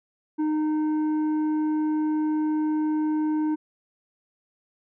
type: tone with tanh clipping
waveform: triangle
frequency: 307.6 Hz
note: D#4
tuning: 20 cents flat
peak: -23 dBFS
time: 0.38-3.56 s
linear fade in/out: 20 ms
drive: 11 dB
effects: none